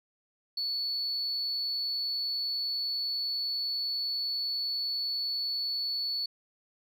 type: tone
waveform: sine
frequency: 4435 Hz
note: C#8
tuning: in tune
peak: -28 dBFS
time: 0.57-6.26 s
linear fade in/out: 5 ms
effects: tanh soft clip ceiling -26 dBFS